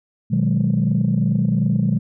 sine chord, G# minor seventh, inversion first, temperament equal, 123.47 / 155.56 / 185 / 207.7 Hz, B2 / D#3 / F#3 / G#3, 0 / 0 / 0 / 0 cents, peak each -20 dBFS, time 0.3-1.99 s, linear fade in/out 20 ms, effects tanh soft clip ceiling -9 dBFS

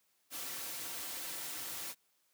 white noise with comb filter, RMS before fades -42 dBFS, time 0.3-1.95 s, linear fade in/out 50 ms, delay 4.8 ms, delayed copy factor -0.5, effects white hiss -75 dBFS RMS until 2.33 s + high-pass 150 Hz 12 dB/octave

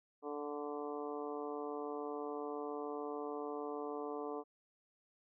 harmonic tone with a mistuned harmonic, 146.83 Hz, D3, in tune, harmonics 2 / 3 / 4 / 5 / 6 / 7 / 8, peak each -46 / -42 / -50 / -48 / -53 / -50 / -52 dBFS, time 0.22-4.44 s, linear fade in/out 50 ms, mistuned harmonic 8, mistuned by -21 cents, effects none

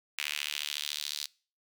sawtooth tone with high-pass filter sweep, 73.9 Hz, D2, 11 cents sharp, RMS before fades -36 dBFS, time 0.18-1.26 s, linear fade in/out 5 ms, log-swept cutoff 2500 to 4200 Hz, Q 2.7, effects noise-tail reverb RT60 0.4 s tail -23 dB re dry

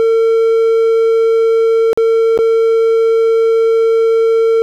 triangle tone with dropouts, 452.7 Hz, A4, 49 cents sharp, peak -6 dBFS, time 0-4.62 s, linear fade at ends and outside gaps 0 ms, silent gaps 1.931-1.975 / 2.376-2.389 s, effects none

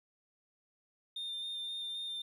sine tone with vibrato, 3622 Hz, A7, 49 cents sharp, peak -35 dBFS, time 1.16-2.22 s, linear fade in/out 5 ms, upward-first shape square, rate 3.8 Hz, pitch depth 12 cents each way, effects tanh soft clip ceiling -36 dBFS + 12-bit

